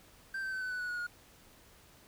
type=tone with pitch steps; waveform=triangle; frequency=1568 / 1548.2 / 1528.7 / 1509.3 / 1490.3 / 1471.5 / 1452.9 / 1434.5 Hz; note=G6 / G6 / G6 / F#6 / F#6 / F#6 / F#6 / F6; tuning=0 / -22 / -44 / +34 / +12 / -10 / -32 / +46 cents; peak=-33 dBFS; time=0.34-1.068 s; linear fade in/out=5 ms; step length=91 ms; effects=pink hiss -60 dBFS RMS until 2.07 s